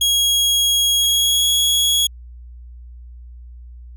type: tone with pitch glide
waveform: sawtooth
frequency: 3300 to 3336 Hz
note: G#7 to G#7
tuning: -12 to +7 cents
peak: -11 dBFS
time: 0.01-2.07 s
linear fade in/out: 5 ms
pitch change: +19 cents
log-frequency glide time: 0.99-1.47 s
effects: added 60 Hz sine -35 dBFS peak until 3.96 s